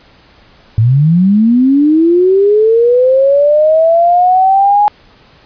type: linear sweep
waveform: sine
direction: up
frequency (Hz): 105.6 to 837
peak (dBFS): -5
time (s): 0.78-4.88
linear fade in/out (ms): 0
effects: pink hiss -44 dBFS RMS until 5.45 s + resampled to 11025 Hz